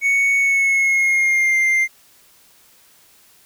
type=tone with pitch glide; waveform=triangle; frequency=2222 to 2097 Hz; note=C#7 to C7; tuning=+4 to +3 cents; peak=-12 dBFS; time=0.01-1.88 s; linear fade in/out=50 ms; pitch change=-101 cents; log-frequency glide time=0.38-1.59 s; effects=white hiss -52 dBFS RMS until 3.45 s